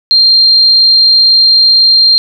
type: tone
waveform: sine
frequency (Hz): 4186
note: C8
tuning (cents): 0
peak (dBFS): -3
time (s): 0.11-2.18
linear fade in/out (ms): 0
effects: none